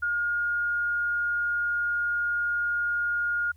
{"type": "tone", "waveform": "sine", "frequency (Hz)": 1424, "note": "F6", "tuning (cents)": 33, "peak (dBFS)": -24, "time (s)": [0.02, 3.52], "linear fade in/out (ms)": 10, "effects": ["added 80 Hz sine -52 dBFS peak until 3.56 s", "white hiss -69 dBFS RMS until 3.56 s"]}